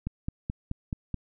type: click train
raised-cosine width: 5 ms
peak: -18 dBFS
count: 6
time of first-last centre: 0.07-1.143 s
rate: 4.66 Hz
effects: none